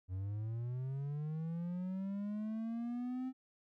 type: linear sweep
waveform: triangle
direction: up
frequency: 90.3 to 261.6 Hz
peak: -35 dBFS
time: 0.08-3.33 s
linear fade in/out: 50 ms
effects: none

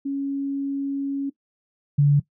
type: tone pair in turn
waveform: sine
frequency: 277.2 / 143.9 Hz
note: C#4 / D3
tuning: 0 / -35 cents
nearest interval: major seventh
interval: 1135 cents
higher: first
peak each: -23 / -13 dBFS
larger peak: second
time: 0.05-1.3 / 1.98-2.2 s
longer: first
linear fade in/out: 10 ms
effects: noise-tail reverb RT60 0.1 s tail -18 dB re dry

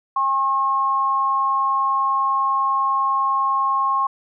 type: tone pair together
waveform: sine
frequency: 810 / 1080 Hz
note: G#5 / C#6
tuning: -43 / -45 cents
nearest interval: perfect fourth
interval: 498 cents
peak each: -26 / -17 dBFS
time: 0.16-4.07 s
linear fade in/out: 5 ms
effects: none

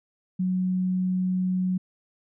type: tone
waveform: sine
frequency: 184.3 Hz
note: F#3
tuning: 7 cents flat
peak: -22 dBFS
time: 0.39-1.78 s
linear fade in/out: 10 ms
effects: none

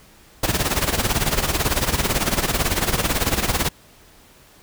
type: noise with tremolo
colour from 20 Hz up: pink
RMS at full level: -18 dBFS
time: 0.43-3.69 s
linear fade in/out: 5 ms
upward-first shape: sine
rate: 18 Hz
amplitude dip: 75%
effects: pink hiss -50 dBFS RMS until 4.62 s

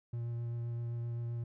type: tone with vibrato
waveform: triangle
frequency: 118 Hz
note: A#2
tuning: 22 cents sharp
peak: -33 dBFS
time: 0.13-1.44 s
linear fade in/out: 5 ms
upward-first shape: triangle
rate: 7.7 Hz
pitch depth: 13 cents each way
effects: none

